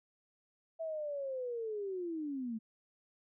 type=linear sweep; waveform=sine; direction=down; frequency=659.3 to 214.7 Hz; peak=-36 dBFS; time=0.79-2.59 s; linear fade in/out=20 ms; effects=none